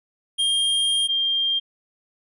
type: tone pair in turn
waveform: square / sine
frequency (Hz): 3213 / 3196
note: G7 / G7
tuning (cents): +42 / +33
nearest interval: unison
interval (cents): 9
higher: first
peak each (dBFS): -19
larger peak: neither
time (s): 0.38-1.08 / 1.08-1.6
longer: first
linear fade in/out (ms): 20
effects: resampled to 24000 Hz